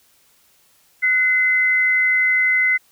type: tone pair together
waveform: sine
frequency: 1480 / 2048 Hz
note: F#6 / C7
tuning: 0 / -38 cents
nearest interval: tritone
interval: 562 cents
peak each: -25 / -14 dBFS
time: 1.02-2.78 s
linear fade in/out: 20 ms
effects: white hiss -57 dBFS RMS until 2.91 s